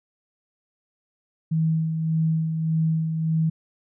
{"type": "tone with tremolo", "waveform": "sine", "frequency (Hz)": 160.4, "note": "E3", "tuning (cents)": -47, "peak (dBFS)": -18, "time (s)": [1.51, 3.5], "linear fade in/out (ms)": 10, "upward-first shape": "sine", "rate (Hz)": 1.7, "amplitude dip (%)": 45, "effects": []}